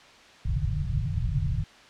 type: low-pass noise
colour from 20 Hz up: white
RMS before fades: -27 dBFS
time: 0.45-1.64 s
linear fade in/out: 5 ms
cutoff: 160 Hz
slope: 96 dB/octave
effects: white hiss -51 dBFS RMS until 1.89 s + low-pass 4000 Hz 12 dB/octave